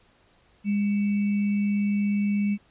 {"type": "tone with sample-and-hold", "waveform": "sine", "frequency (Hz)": 204.2, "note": "G#3", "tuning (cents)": -29, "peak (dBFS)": -21, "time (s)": [0.64, 2.58], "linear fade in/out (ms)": 50, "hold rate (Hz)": 2450, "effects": ["pink hiss -61 dBFS RMS until 2.7 s", "resampled to 8000 Hz"]}